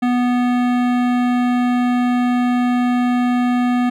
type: tone with hard clipping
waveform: sine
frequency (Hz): 246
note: B3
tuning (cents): -7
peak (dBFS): -16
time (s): 0.02-3.9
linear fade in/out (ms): 10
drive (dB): 17
effects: none